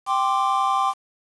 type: chord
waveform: triangle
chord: G suspended fourth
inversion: none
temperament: just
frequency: 784 / 1045.3 / 1176 Hz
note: G5 / C6 / D6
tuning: 0 / -2 / +2 cents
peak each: -21 dBFS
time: 0.06-0.94 s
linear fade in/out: 50 ms
effects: resampled to 22050 Hz + 7-bit